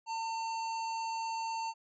harmonic tone, 904 Hz, A5, 47 cents sharp, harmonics 1 / 3 / 5 / 7 / 8, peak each -34 / -46 / -47 / -54 / -54 dBFS, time 0.06-1.74 s, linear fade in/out 50 ms, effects none

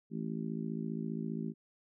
harmonic tone, 55 Hz, A1, in tune, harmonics 3 / 4 / 5 / 6 / 7, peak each -39 / -38 / -44 / -46 / -46 dBFS, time 0.1-1.54 s, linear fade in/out 50 ms, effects none

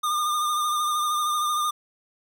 square tone with vibrato, 1210 Hz, D#6, 49 cents flat, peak -23 dBFS, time 0.03-1.71 s, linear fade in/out 10 ms, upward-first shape triangle, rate 13 Hz, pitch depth 38 cents each way, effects none

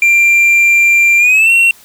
triangle tone with pitch glide, 2374 to 2727 Hz, D7 to F7, +18 to -42 cents, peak -4 dBFS, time 0.02-1.71 s, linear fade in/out 2 ms, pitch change +240 cents, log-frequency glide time 1.18-1.51 s, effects white hiss -42 dBFS RMS until 1.84 s

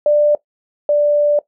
sine tone pair in turn, 592 / 587.9 Hz, D5 / D5, +14 / +2 cents, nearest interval unison, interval 12 cents, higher first, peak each -9 / -10 dBFS, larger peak first, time 0.06-0.35 / 0.89-1.39 s, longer second, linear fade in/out 2 ms, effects noise-tail reverb RT60 0.1 s tail -18 dB re dry

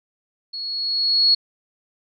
sine tone with level ramp, 4342 Hz, C#8, 37 cents flat, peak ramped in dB -28 to -11 dBFS, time 0.53-1.35 s, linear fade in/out 10 ms, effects none

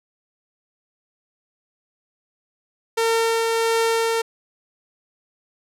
sawtooth tone with tremolo, 455.3 Hz, A#4, 41 cents flat, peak -13 dBFS, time 2.97-4.22 s, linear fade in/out 10 ms, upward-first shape triangle, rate 1.5 Hz, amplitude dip 25%, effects low-pass 12000 Hz 12 dB/octave

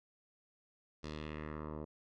10% pulse tone with low-pass filter sweep, 76.5 Hz, D#2, 29 cents flat, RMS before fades -44 dBFS, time 1.03-1.85 s, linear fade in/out 10 ms, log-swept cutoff 5300 to 710 Hz, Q 1.8, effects none

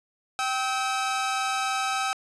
sawtooth tone pair together, 777 / 1287.2 Hz, G5 / E6, -16 / -42 cents, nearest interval major sixth, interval 874 cents, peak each -24 dBFS, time 0.39-2.13 s, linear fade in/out 0 ms, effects resampled to 22050 Hz + 8-bit

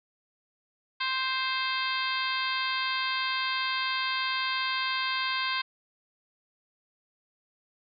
harmonic tone with a mistuned harmonic, 523 Hz, C5, 1 cent flat, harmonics 2 / 3 / 4 / 5 / 6 / 7 / 8 / 9, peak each -32 / -34 / -35 / -36 / -37 / -37 / -38 / -39 dBFS, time 1-5.62 s, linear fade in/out 10 ms, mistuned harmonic 6, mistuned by +30 cents, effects none

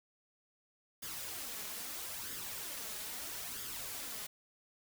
white noise with flanger, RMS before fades -43 dBFS, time 1.02-4.27 s, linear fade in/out 10 ms, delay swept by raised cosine 0.59 to 4.79 ms, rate 0.77 Hz, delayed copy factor +0.55, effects none

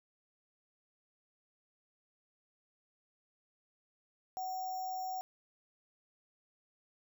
sine tone with sample-and-hold, 748 Hz, F#5, 19 cents sharp, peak -36 dBFS, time 4.37-5.21 s, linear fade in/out 0 ms, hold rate 6300 Hz, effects none

